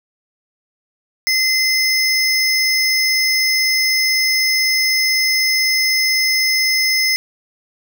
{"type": "tone pair together", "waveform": "square", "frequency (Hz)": [2062, 5196], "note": ["C7", "E8"], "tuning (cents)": [-26, -26], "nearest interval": "octave + major third", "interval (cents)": 1600, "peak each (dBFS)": -17, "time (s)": [1.27, 7.16], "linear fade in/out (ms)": 0, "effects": []}